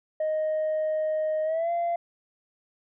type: tone with pitch glide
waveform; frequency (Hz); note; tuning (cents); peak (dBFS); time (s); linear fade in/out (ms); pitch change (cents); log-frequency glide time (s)
sine; 622.3 to 686.5; D#5 to F5; 0 to -30; -22; 0.2-1.96; 5; +170; 1.44-1.71
effects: tanh soft clip ceiling -22 dBFS